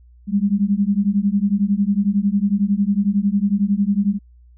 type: beating tone pair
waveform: sine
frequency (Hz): 196 / 207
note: G3 / G#3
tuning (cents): 0 / -5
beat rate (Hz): 11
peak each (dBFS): -18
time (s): 0.27-4.19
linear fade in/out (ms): 50
effects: added 60 Hz sine -45 dBFS peak until 4.57 s